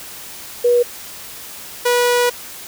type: tone pair in turn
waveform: sine / sawtooth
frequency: 483.7 / 486.8 Hz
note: B4 / B4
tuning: -36 / -25 cents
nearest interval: unison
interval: 11 cents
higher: second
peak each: -10 / -9 dBFS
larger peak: second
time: 0.64-0.83 / 1.85-2.3 s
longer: second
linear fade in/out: 10 ms
effects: white hiss -34 dBFS RMS until 2.67 s